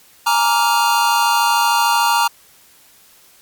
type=chord; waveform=square; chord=Bb dominant seventh; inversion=third; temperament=just; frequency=839.1 / 932.3 / 1165.4 / 1398.5 Hz; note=Ab5 / Bb5 / D6 / F6; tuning=+18 / 0 / -14 / +2 cents; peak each=-22 / -16 / -22 / -22 dBFS; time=0.26-2.28 s; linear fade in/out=10 ms; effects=white hiss -49 dBFS RMS until 3.41 s + Opus 48 kbps